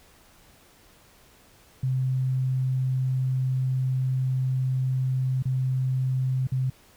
sine tone with dropouts, 130 Hz, C3, 11 cents flat, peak -22 dBFS, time 1.83-6.7 s, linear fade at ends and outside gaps 5 ms, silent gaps 5.425-5.454 / 6.471-6.519 s, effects pink hiss -56 dBFS RMS until 6.96 s

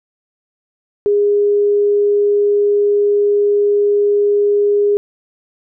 sine tone, 410 Hz, G#4, 22 cents flat, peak -10 dBFS, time 1.06-4.97 s, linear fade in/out 0 ms, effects none

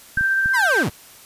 sine tone with tremolo, 1568 Hz, G6, in tune, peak -15 dBFS, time 0.17-0.83 s, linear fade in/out 5 ms, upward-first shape triangle, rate 15 Hz, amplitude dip 25%
clicks, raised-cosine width 5 ms, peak -19 dBFS, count 3, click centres 0.174 / 0.21 / 0.459 s
30% pulse linear sweep, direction down, 1067 to 65.41 Hz, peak -17 dBFS, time 0.53-0.9 s, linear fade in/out 20 ms
effects white hiss -45 dBFS RMS until 1.25 s + resampled to 32000 Hz

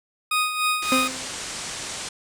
20% pulse tone with tremolo, 1244.5 Hz, D#6, in tune, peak -14 dBFS, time 0.31-1.08 s, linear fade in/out 5 ms, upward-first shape sine, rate 3.4 Hz, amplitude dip 60%
white low-pass noise, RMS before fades -33 dBFS, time 0.82-2.09 s, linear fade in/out 5 ms, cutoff 9000 Hz, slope 48 dB/octave
30% pulse tone with exponential decay, 260 Hz, C4, 11 cents flat, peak -15 dBFS, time 0.92-1.37 s, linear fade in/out 1 ms, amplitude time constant 97 ms
effects none

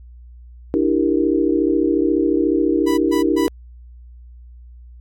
sine chord, E half-diminished seventh, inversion third, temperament equal with one note detuned, 295.4 / 329.6 / 392 / 466.2 Hz, D4 / E4 / G4 / Bb4, +10 / 0 / 0 / 0 cents, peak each -19 / -18 / -21 / -23 dBFS, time 0.74-3.48 s, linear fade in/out 0 ms
sawtooth tone bursts, 987.8 Hz, B5, in tune, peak -21 dBFS, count 3, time 2.86-3.48 s, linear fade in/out 20 ms, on 120 ms, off 130 ms
effects added 60 Hz sine -38 dBFS peak until 5 s + AAC 64 kbps

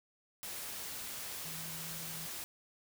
sine tone in noise, 162.3 Hz, E3, 27 cents flat, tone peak -49 dBFS, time 1.45-2.26 s, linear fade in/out 0 ms, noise white, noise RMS -43 dBFS, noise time 0.43-2.44 s, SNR -9 dB, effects none

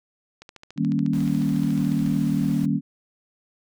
click train, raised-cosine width 0.2 ms, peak -25 dBFS, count 24, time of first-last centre 0.42-2.063 s, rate 14 Hz
sine chord, Eb dominant seventh, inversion none, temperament equal, 155.56 / 196 / 233.1 / 277.2 Hz, Eb3 / G3 / Bb3 / Db4, 0 / 0 / 0 / 0 cents, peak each -25 dBFS, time 0.76-2.81 s, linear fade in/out 50 ms
pink noise, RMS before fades -43 dBFS, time 1.13-2.66 s, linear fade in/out 10 ms
effects none

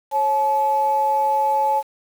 sine tone pair together, 547 / 860.1 Hz, C#5 / A5, -23 / -40 cents, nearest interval minor sixth, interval 783 cents, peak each -23 / -16 dBFS, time 0.11-1.83 s, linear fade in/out 50 ms, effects tanh soft clip ceiling -9 dBFS + 7-bit

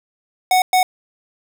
square tone bursts at uneven times, 740 Hz, F#5, in tune, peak -12 dBFS, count 2, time 0.51-0.62 / 0.73-0.83 s, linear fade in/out 2 ms, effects none

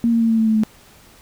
sine tone with pitch steps, 233.1 / 230.3 / 227.5 / 224.8 / 222.1 / 219.4 / 216.7 Hz, A#3 / A#3 / A#3 / A3 / A3 / A3 / A3, 0 / -21 / -42 / +37 / +16 / -5 / -26 cents, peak -13 dBFS, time 0.04-0.635 s, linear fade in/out 0 ms, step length 85 ms, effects pink hiss -48 dBFS RMS until 1.21 s

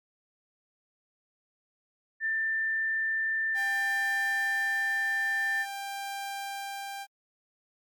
sine tone, 1783 Hz, A6, 22 cents sharp, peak -26 dBFS, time 2.2-5.66 s, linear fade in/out 50 ms
sawtooth tone with tremolo, 793 Hz, G5, 20 cents sharp, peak -30 dBFS, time 3.54-7.07 s, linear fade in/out 50 ms, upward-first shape sine, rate 0.47 Hz, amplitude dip 30%
effects MP3 96 kbps

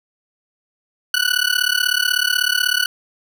20% pulse tone with amplitude modulation, 1480 Hz, F#6, in tune, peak -7 dBFS, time 1.14-2.86 s, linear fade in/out 2 ms, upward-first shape sine, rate 36.2 Hz, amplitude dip 95%, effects none

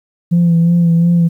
sine tone with vibrato, 169.8 Hz, F3, 48 cents flat, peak -6 dBFS, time 0.31-1.29 s, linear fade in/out 20 ms, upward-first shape sine, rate 2.8 Hz, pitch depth 32 cents each way, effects tanh soft clip ceiling -5 dBFS + 8-bit

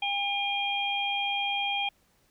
harmonic tone, 805 Hz, G5, 46 cents sharp, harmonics 1 / 3 / 4, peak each -31 / -31 / -31 dBFS, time 0.02-1.89 s, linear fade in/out 5 ms, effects pink hiss -67 dBFS RMS until 2.3 s

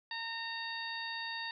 harmonic tone with a mistuned harmonic, 916 Hz, A#5, 31 cents flat, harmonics 1 / 2 / 3 / 4 / 5, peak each -44 / -41 / -47 / -44 / -45 dBFS, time 0.11-1.51 s, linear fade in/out 2 ms, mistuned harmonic 4, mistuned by +25 cents, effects none

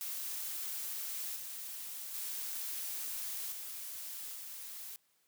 blue noise with level steps, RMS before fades -40 / -44 / -40 / -44 / -46 dBFS, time 0.01-4.96 s, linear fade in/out 0 ms, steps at 1.36 / 2.14 / 3.52 / 4.35 s, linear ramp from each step 2 ms, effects white hiss -74 dBFS RMS until 5.27 s + high-pass 80 Hz 12 dB/octave

